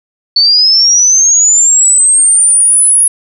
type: linear sweep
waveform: sine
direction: up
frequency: 4438 to 10548 Hz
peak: -4 dBFS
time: 0.36-3.08 s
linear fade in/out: 5 ms
effects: none